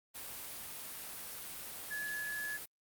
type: tone in noise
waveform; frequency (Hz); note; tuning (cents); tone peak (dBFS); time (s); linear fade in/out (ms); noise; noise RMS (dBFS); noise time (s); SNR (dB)
sine; 1702; G#6; +42; -37; 1.9-2.58; 20; white; -45; 0.14-2.66; +5
effects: Opus 32 kbps